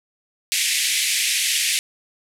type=band-pass noise; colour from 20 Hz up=pink; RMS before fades=-21 dBFS; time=0.52-1.79 s; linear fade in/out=0 ms; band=2000 to 12000 Hz; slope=48 dB/octave; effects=none